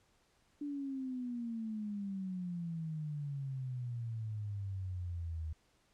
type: exponential sweep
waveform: sine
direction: down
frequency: 293.7 to 77.78 Hz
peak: -37 dBFS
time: 0.61-5.53 s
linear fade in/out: 5 ms
effects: pink hiss -72 dBFS RMS until 5.93 s + low-pass 9000 Hz 12 dB/octave